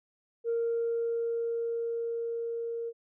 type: tone with level ramp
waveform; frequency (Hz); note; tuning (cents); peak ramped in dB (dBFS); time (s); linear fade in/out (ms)
sine; 464.2; A#4; -7; -25 to -32; 0.44-2.93; 50
effects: tanh soft clip ceiling -23 dBFS